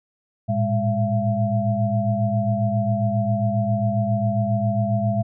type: tone cluster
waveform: sine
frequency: 109.1 / 116.5 / 204.3 / 675 Hz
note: A2 / A#2 / G#3 / E5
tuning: -14 / -1 / -28 / +41 cents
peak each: -24 dBFS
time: 0.48-5.23 s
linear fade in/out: 20 ms
effects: none